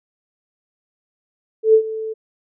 sine tone with ADSR envelope, 440 Hz, A4, in tune, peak -6 dBFS, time 1.63-2.14 s, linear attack 110 ms, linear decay 81 ms, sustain -17 dB, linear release 19 ms, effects none

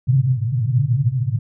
white band-pass noise, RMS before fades -18 dBFS, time 0.07-1.39 s, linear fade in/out 5 ms, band 110 to 140 Hz, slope 96 dB/octave, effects none

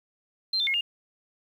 sine tone with pitch steps, 4147 / 3562 / 2158 / 2822 Hz, C8 / A7 / C#7 / F7, -16 / +21 / -47 / +17 cents, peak -23 dBFS, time 0.53-0.81 s, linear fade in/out 5 ms, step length 70 ms, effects 9-bit

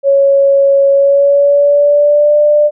sine tone with pitch glide, 554 to 593.8 Hz, C#5 to D5, -1 to +19 cents, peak -5 dBFS, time 0.03-2.71 s, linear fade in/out 50 ms, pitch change +120 cents, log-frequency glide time 0.91-2.36 s, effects none

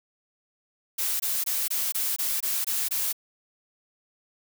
blue noise bursts, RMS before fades -27 dBFS, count 9, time 0.98-3.128 s, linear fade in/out 10 ms, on 220 ms, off 21 ms, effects none

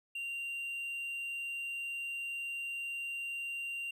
triangle tone, 2771 Hz, F7, 14 cents flat, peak -35 dBFS, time 0.15-3.91 s, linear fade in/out 5 ms, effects none

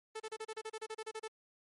sawtooth tone bursts, 438.5 Hz, A4, 6 cents flat, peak -36 dBFS, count 14, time 0.15-1.28 s, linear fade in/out 10 ms, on 51 ms, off 32 ms, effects MP3 48 kbps

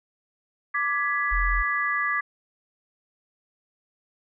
sine chord, G# diminished, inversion second, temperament equal with one note detuned, 1174.7 / 1675.7 / 1975.5 Hz, D6 / G#6 / B6, 0 / +15 / 0 cents, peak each -27 dBFS, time 0.74-2.21 s, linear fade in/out 10 ms
sine tone, 43.3 Hz, F1, 14 cents flat, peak -23 dBFS, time 1.31-1.63 s, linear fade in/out 20 ms
effects none

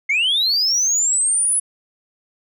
sine linear sweep, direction up, 2093 to 10300 Hz, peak -13 dBFS, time 0.09-1.6 s, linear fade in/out 10 ms, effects tanh soft clip ceiling -13 dBFS

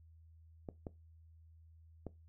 clicks, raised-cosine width 2 ms, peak -29 dBFS, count 3, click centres 0.688 / 0.868 / 2.067 s, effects noise-tail reverb RT60 0.2 s tail -18 dB re dry + added 81 Hz sine -58 dBFS peak until 2.28 s

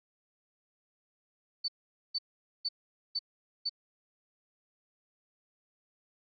sine tone bursts, 4519 Hz, C#8, 33 cents sharp, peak -29 dBFS, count 5, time 1.64-3.695 s, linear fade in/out 10 ms, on 43 ms, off 460 ms, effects none

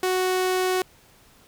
sawtooth tone, 370 Hz, F#4, in tune, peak -17 dBFS, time 0.03-0.82 s, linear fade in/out 2 ms, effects pink hiss -55 dBFS RMS until 1.47 s

